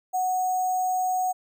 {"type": "tone with sample-and-hold", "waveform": "sine", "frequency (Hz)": 740, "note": "F#5", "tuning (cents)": 0, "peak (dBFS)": -22, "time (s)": [0.13, 1.33], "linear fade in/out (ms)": 20, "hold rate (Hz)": 7350, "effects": []}